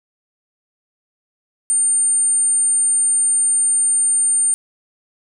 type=tone; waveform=sine; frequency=9000 Hz; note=C#9; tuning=25 cents sharp; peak=-13 dBFS; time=1.7-4.54 s; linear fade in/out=0 ms; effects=none